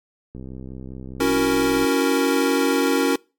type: click train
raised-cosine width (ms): 3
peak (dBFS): -23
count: 98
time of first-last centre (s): 0.35-1.845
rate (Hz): 64.9
type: chord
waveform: square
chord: F# dominant seventh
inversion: second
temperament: equal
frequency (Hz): 277.2 / 329.6 / 370 / 466.2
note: C#4 / E4 / F#4 / A#4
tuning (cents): 0 / 0 / 0 / 0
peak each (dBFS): -21 / -26 / -24 / -23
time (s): 1.2-3.16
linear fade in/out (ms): 5
effects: noise-tail reverb RT60 0.3 s tail -25 dB re dry + MP3 96 kbps